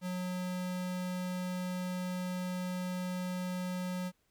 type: tone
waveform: square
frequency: 181.8 Hz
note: F#3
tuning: 30 cents flat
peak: -35 dBFS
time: 0.01-4.12 s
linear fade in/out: 50 ms
effects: pink hiss -75 dBFS RMS until 4.3 s